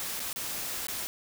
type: noise with dropouts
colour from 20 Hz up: white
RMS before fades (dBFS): -35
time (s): 0-1.07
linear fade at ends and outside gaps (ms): 0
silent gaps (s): 0.196-0.202 / 0.329-0.36 / 0.869-0.884
effects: none